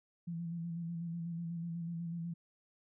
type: tone with vibrato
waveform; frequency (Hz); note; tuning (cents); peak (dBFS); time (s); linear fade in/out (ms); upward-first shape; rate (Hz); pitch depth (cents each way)
sine; 168.7; E3; +40; -37; 0.27-2.34; 10; square; 8.1; 29
effects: none